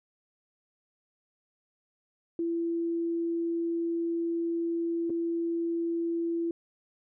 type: tone with dropouts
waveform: sine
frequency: 336.1 Hz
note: E4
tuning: 34 cents sharp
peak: -27 dBFS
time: 2.39-6.51 s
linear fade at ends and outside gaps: 2 ms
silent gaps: 5.097-5.102 s
effects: none